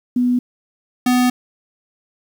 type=tone pair in turn; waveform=sine / square; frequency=246.9 / 249.2 Hz; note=B3 / B3; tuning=0 / +16 cents; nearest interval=unison; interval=16 cents; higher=second; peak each=-13 dBFS; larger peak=neither; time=0.16-0.39 / 1.06-1.3 s; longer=second; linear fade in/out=5 ms; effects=8-bit